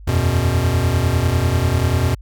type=chord; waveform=square; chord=E suspended second; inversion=none; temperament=equal; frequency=82.41 / 92.5 / 123.47 Hz; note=E2 / F#2 / B2; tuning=0 / 0 / 0 cents; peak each=-20 dBFS; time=0.07-2.15 s; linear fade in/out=10 ms; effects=added 50 Hz sine -35 dBFS peak until 2.21 s